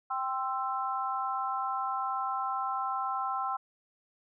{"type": "chord", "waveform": "sine", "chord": "C major", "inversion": "second", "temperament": "equal with one note detuned", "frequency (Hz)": [784, 1046.5, 1326.1], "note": ["G5", "C6", "E6"], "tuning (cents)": [0, 0, 10], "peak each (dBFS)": -34, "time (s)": [0.1, 3.57], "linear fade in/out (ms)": 10, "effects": []}